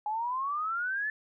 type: exponential sweep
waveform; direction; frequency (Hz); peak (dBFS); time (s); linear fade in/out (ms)
sine; up; 830.6 to 1765; -29; 0.06-1.1; 2
effects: none